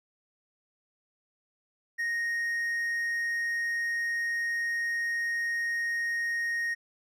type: tone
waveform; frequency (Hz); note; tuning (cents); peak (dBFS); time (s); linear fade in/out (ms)
triangle; 1864.7; A#6; 0; -26; 1.98-6.75; 20
effects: none